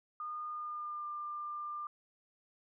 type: tone with pitch glide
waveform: sine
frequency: 1220 to 1194.9 Hz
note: D#6 to D6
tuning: -34 to +30 cents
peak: -38 dBFS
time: 0.2-1.87 s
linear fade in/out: 2 ms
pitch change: -36 cents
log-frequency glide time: 0.49-1.07 s
effects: none